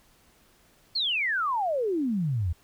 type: exponential sweep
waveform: sine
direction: down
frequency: 4452 to 77.78 Hz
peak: -24 dBFS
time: 0.95-2.53 s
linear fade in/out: 10 ms
effects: pink hiss -61 dBFS RMS until 2.63 s